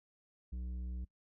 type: tone with tanh clipping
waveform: sine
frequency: 61.7 Hz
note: B1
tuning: 1 cent flat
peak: -40 dBFS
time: 0.52-1.05 s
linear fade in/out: 10 ms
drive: 9 dB
effects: noise-tail reverb RT60 0.1 s tail -22 dB re dry